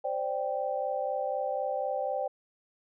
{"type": "chord", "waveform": "sine", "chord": "C suspended second", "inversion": "none", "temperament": "equal", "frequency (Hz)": [523.3, 587.3, 784], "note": ["C5", "D5", "G5"], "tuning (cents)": [0, 0, 0], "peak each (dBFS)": -33, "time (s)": [0.04, 2.28], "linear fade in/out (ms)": 10, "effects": []}